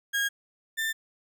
35% pulse tone pair in turn, 1633 / 1787 Hz, G#6 / A6, -30 / +26 cents, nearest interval major second, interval 156 cents, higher second, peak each -23 / -25 dBFS, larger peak first, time 0.13-0.29 / 0.77-0.93 s, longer neither, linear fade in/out 20 ms, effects none

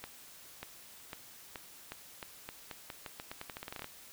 accelerating click train, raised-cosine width 0.3 ms, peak -25 dBFS, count 22, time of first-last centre 0.04-3.844 s, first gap 590 ms, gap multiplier 0.85, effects white hiss -54 dBFS RMS until 4.12 s

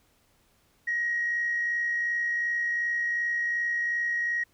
sine tone with amplitude modulation, 1891 Hz, A#6, 24 cents sharp, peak -23 dBFS, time 0.87-4.44 s, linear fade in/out 10 ms, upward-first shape sine, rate 62.7 Hz, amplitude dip 30%, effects tanh soft clip ceiling -20 dBFS + pink hiss -66 dBFS RMS until 4.53 s

